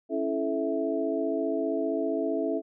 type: tone cluster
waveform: sine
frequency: 276 / 331.2 / 435 / 657 Hz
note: C#4 / E4 / A4 / E5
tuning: -7 / +8 / -20 / -6 cents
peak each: -31 dBFS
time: 0.09-2.62 s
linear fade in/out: 50 ms
effects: none